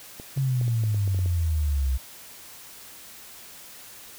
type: clicks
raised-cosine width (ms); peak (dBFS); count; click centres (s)
2; -26; 10; 0.199 / 0.375 / 0.613 / 0.68 / 0.837 / 0.945 / 1.077 / 1.146 / 1.19 / 1.26
type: exponential sweep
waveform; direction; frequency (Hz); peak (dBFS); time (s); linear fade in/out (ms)
sine; down; 138.59 to 63.4; -21; 0.36-1.98; 20
effects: white hiss -45 dBFS RMS until 4.18 s